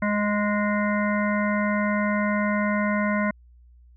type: harmonic tone with a mistuned harmonic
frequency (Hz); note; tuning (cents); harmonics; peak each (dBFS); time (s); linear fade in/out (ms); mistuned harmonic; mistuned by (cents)
207.7; G#3; 0; 1 / 3 / 5 / 7 / 9 / 10; -23 / -28 / -30 / -31 / -33 / -33; 0.02-3.31; 5; 9; -15
effects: added 60 Hz sine -49 dBFS peak until 3.96 s